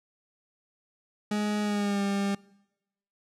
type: tone with pitch glide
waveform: 40% pulse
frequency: 209.1 to 199.31 Hz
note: G#3 to G3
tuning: +12 to +29 cents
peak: -25 dBFS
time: 1.31-2.35 s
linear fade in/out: 5 ms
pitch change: -83 cents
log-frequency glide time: 1.62-2.02 s
effects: noise-tail reverb RT60 0.9 s tail -23 dB re dry + low-pass 9000 Hz 12 dB/octave